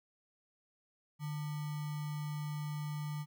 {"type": "tone with sample-and-hold", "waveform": "sine", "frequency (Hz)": 150, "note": "D3", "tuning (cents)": 37, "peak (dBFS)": -36, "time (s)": [1.19, 3.26], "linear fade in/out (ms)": 50, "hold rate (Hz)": 1050, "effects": []}